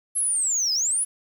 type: linear two-way sweep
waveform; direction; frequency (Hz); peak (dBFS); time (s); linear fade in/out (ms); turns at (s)
sine; down then up; 11175 to 4900 to 10460; -19; 0.15-1.05; 20; 0.73
effects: tanh soft clip ceiling -18 dBFS + 8-bit